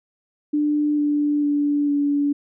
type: tone with pitch steps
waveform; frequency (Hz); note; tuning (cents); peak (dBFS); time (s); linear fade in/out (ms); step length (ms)
sine; 296.8 / 293.6 / 290.4 / 287.2; D4 / D4 / D4 / D4; +18 / 0 / -19 / -39; -17; 0.53-2.33; 10; 450
effects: none